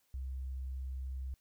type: tone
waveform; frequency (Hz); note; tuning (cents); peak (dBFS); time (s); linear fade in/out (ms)
sine; 65.4; C2; 0; -37; 0.14-1.34; 0
effects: white hiss -75 dBFS RMS until 1.4 s